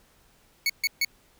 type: tone bursts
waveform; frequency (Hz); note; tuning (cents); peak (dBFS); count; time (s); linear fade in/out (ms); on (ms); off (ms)
25% pulse; 2220; C#7; +2; -18; 3; 0.66-1.048; 2; 36; 140
effects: pink hiss -61 dBFS RMS until 1.39 s